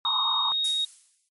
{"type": "tone with pitch glide", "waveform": "sine", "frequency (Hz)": [3729, 3755], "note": ["A#7", "A#7"], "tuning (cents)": [0, 12], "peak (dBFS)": -23, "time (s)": [0.05, 0.85], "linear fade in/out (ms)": 5, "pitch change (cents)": 12, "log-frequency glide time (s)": [0.52, 0.64]}
{"type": "band-pass noise", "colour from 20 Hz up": "white", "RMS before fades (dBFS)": -30, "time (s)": [0.05, 0.52], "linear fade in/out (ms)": 0, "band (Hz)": [890, 1200], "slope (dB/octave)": 96}
{"type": "noise with exponential decay", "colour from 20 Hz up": "violet", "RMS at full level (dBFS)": -27, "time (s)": [0.64, 1.29], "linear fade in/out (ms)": 5, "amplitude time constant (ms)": 140}
{"effects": ["MP3 48 kbps"]}